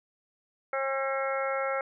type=harmonic tone; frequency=270 Hz; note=C#4; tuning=45 cents flat; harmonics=2 / 3 / 4 / 5 / 6 / 7 / 8; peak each=-30 / -36 / -44 / -33 / -41 / -42 / -37 dBFS; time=0.73-1.81 s; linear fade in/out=2 ms; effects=none